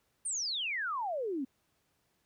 sine exponential sweep, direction down, 9260 to 250 Hz, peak -32 dBFS, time 0.25-1.45 s, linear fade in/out 10 ms, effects pink hiss -75 dBFS RMS until 2.25 s + high-pass 60 Hz 12 dB/octave

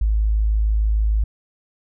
sine tone, 53.3 Hz, G#1, 46 cents sharp, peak -15 dBFS, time 0.01-1.24 s, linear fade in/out 5 ms, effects none

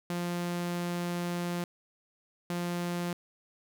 sawtooth tone pair in turn, 174.61 / 174.61 Hz, F3 / F3, 0 / 0 cents, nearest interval unison, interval 0 cents, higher neither, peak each -27 dBFS, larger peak neither, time 0.1-1.64 / 2.5-3.13 s, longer first, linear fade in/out 2 ms, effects none

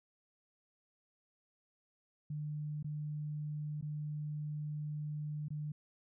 sine tone with dropouts, 150 Hz, D3, 37 cents sharp, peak -37 dBFS, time 2.3-5.72 s, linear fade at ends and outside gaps 5 ms, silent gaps 2.828-2.844 / 3.812-3.824 / 5.484-5.504 s, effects none

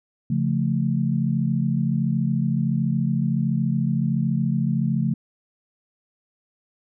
sine chord, Db augmented, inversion none, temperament equal with one note detuned, 138.59 / 172.41 / 220 Hz, Db3 / F3 / A3, 0 / -22 / 0 cents, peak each -23 / -24 / -24 dBFS, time 0.3-5.14 s, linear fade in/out 5 ms, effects none

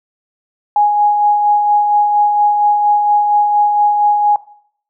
sine tone with tremolo, 830 Hz, G#5, 1 cent flat, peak -7 dBFS, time 0.76-4.36 s, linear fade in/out 2 ms, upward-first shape sine, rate 4.3 Hz, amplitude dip 35%, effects noise-tail reverb RT60 0.6 s tail -18 dB re dry

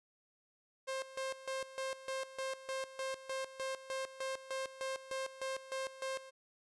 sawtooth tone with tremolo, 530 Hz, C5, 22 cents sharp, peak -33 dBFS, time 0.87-6.31 s, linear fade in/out 20 ms, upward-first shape square, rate 3.3 Hz, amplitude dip 80%, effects resampled to 24000 Hz

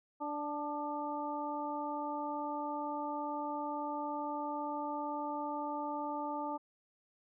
harmonic tone with a mistuned harmonic, 293.7 Hz, D4, in tune, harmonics 1 / 2 / 3 / 4, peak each -41 / -43 / -38 / -44 dBFS, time 0.2-6.58 s, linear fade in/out 20 ms, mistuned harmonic 4, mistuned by +30 cents, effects none

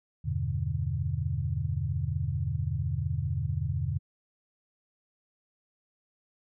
sine chord, E minor seventh, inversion none, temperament equal, 82.41 / 98 / 123.47 / 146.83 Hz, E2 / G2 / B2 / D3, 0 / 0 / 0 / 0 cents, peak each -33 dBFS, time 0.24-3.99 s, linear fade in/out 20 ms, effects none

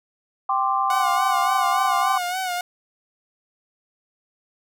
sine chord, G suspended fourth, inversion none, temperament just, 784 / 1045.3 / 1176 Hz, G5 / C6 / D6, 0 / -2 / +2 cents, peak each -23 dBFS, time 0.49-2.18 s, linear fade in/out 5 ms
sawtooth tone with vibrato, 732 Hz, F#5, 19 cents flat, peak -20 dBFS, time 0.9-2.61 s, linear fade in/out 2 ms, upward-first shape sine, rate 3.5 Hz, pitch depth 62 cents each way
effects none

